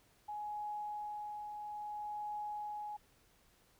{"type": "tone with tremolo", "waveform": "sine", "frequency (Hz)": 837, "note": "G#5", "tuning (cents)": 13, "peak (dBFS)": -38, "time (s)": [0.28, 2.97], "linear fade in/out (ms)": 10, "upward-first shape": "triangle", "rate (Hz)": 0.6, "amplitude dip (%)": 40, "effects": ["pink hiss -69 dBFS RMS until 3.79 s"]}